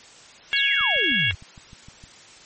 harmonic tone, 554 Hz, C#5, 1 cent flat, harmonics 3 / 4 / 5 / 6, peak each -24 / -24 / -24 / -24 dBFS, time 0.53-1.31 s, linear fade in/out 0 ms
sine exponential sweep, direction down, 4541 to 78.8 Hz, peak -27 dBFS, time 0.56-1.35 s, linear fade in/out 5 ms
click train, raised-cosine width 5 ms, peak -32 dBFS, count 9, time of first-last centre 0.81-2.039 s, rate 6.51 Hz
effects white hiss -47 dBFS RMS until 2.45 s + MP3 32 kbps

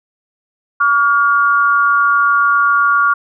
sine tone pair together, 1142 / 1414.5 Hz, D6 / F6, -49 / +22 cents, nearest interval major third, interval 371 cents, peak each -12 dBFS, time 0.8-3.14 s, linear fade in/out 10 ms, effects none

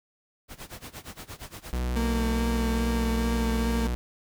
pink noise with tremolo, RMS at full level -39 dBFS, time 0.48-1.8 s, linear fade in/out 50 ms, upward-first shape sine, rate 8.6 Hz, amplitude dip 90%
45% pulse tone with pitch glide, 61.7 to 60.61 Hz, B1 to B1, -1 to -32 cents, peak -26 dBFS, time 1.73-3.95 s, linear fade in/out 0 ms, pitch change -31 cents, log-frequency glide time 2.47-3.51 s
35% pulse tone with vibrato, 228.5 Hz, A#3, 34 cents flat, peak -25 dBFS, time 1.96-3.87 s, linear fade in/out 2 ms, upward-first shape sine, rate 2.4 Hz, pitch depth 18 cents each way
effects none

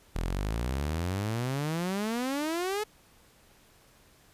sawtooth exponential sweep, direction up, 39.31 to 434.7 Hz, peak -25 dBFS, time 0.15-2.84 s, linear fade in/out 10 ms, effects pink hiss -60 dBFS RMS until 4.33 s + resampled to 32000 Hz

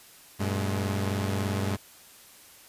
sawtooth tone cluster, 96.9 / 120.2 / 212 Hz, G2 / B2 / G#3, -20 / -46 / +36 cents, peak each -24 / -32 / -29 dBFS, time 0.39-1.77 s, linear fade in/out 20 ms, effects white hiss -52 dBFS RMS until 2.68 s + resampled to 32000 Hz

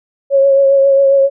sine tone with vibrato, 549 Hz, C#5, 17 cents flat, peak -6 dBFS, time 0.3-1.3 s, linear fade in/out 50 ms, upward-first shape triangle, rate 7.4 Hz, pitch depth 27 cents each way, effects none

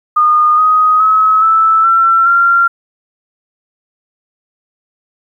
sine tone with pitch steps, 1223 / 1253 / 1283.8 / 1315.3 / 1347.6 / 1380.7 Hz, D#6 / D#6 / E6 / E6 / E6 / F6, -30 / +12 / -46 / -4 / +38 / -20 cents, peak -6 dBFS, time 0.16-2.68 s, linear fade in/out 10 ms, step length 420 ms, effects 8-bit

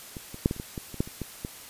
clicks, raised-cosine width 3 ms, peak -24 / -26 / -7 / -16 / -30 / -21 / -20 / -26 / -11 / -28 / -19 / -19 dBFS, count 12, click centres 0.168 / 0.344 / 0.459 / 0.511 / 0.564 / 0.599 / 0.778 / 0.943 / 1.005 / 1.075 / 1.217 / 1.449 s, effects white hiss -45 dBFS RMS until 1.69 s + resampled to 32000 Hz

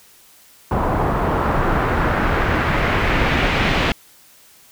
pink noise with low-pass filter sweep, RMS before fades -18 dBFS, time 0.71-3.92 s, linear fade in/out 2 ms, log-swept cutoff 920 to 2900 Hz, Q 1.5, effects white hiss -49 dBFS RMS until 4.71 s

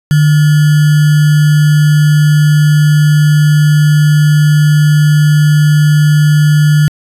sine tone with sample-and-hold, 150 Hz, D3, 37 cents sharp, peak -4 dBFS, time 0.11-6.88 s, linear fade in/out 0 ms, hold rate 1575 Hz, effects resampled to 32000 Hz

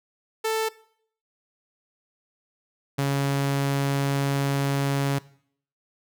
sawtooth tone pair in turn, 442 / 139.22 Hz, A4 / C#3, +8 / +8 cents, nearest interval octave + minor sixth, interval 2000 cents, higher first, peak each -19 / -18 dBFS, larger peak second, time 0.44-0.69 / 2.98-5.19 s, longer second, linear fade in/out 10 ms, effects noise-tail reverb RT60 0.6 s tail -20 dB re dry

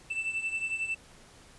triangle beating tone pair, 2654 / 2665 Hz, E7 / E7, +11 / +18 cents, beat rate 11 Hz, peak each -30 / -35 dBFS, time 0.1-0.95 s, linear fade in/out 10 ms, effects pink hiss -55 dBFS RMS until 1.58 s + resampled to 24000 Hz

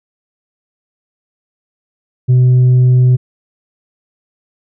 triangle tone with tanh clipping, 126.2 Hz, B2, 38 cents sharp, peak -6 dBFS, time 2.28-3.17 s, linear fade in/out 20 ms, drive 7 dB, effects none

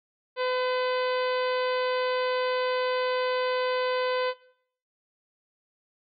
harmonic tone with a mistuned harmonic, 506 Hz, B4, 42 cents sharp, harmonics 1 / 2 / 3 / 4 / 5 / 6 / 7 / 8 / 9, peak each -26 / -32 / -36 / -38 / -40 / -42 / -43 / -44 / -45 dBFS, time 0.36-4.34 s, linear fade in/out 50 ms, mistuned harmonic 9, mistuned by +21 cents, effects noise-tail reverb RT60 0.6 s tail -18 dB re dry

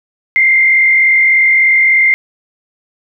sine tone with frequency modulation, 2100 Hz, C7, 6 cents sharp, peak -6 dBFS, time 0.36-2.14 s, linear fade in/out 0 ms, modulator 43.4 Hz, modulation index 0.95, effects none

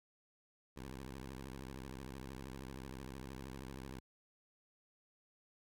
10% pulse tone with vibrato, 65.9 Hz, C2, 13 cents sharp, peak -38 dBFS, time 0.76-4 s, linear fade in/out 10 ms, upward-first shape sine, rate 13 Hz, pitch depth 160 cents each way, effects none

